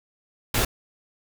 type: noise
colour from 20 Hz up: pink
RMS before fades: -22 dBFS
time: 0.54-0.65 s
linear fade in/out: 5 ms
effects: none